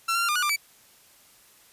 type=tone with pitch steps; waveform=sawtooth; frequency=1351 / 1377 / 1385 / 1205 / 1460 / 1190 / 2302 Hz; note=E6 / F6 / F6 / D6 / F#6 / D6 / D7; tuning=+42 / -25 / -15 / +44 / -24 / +22 / -35 cents; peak=-19 dBFS; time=0.08-0.563 s; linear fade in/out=10 ms; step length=69 ms; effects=white hiss -56 dBFS RMS until 1.72 s + resampled to 32000 Hz